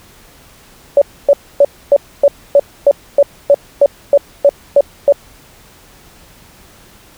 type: tone bursts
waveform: sine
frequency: 567 Hz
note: C#5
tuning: 39 cents sharp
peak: -3 dBFS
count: 14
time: 0.97-5.124 s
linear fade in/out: 2 ms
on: 46 ms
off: 270 ms
effects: pink hiss -43 dBFS RMS until 7.17 s